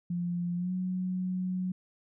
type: tone with pitch glide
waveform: sine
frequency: 174.61 to 183.93 Hz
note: F3 to F#3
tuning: 0 to -10 cents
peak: -29 dBFS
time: 0.1-1.72 s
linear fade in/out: 5 ms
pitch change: +90 cents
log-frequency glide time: 0.56-0.72 s
effects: none